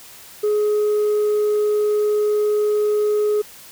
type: tone with tanh clipping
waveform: sine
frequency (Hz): 420.3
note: G#4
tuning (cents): +21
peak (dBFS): -16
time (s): 0.43-3.42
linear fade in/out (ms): 10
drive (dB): 1
effects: white hiss -42 dBFS RMS until 3.71 s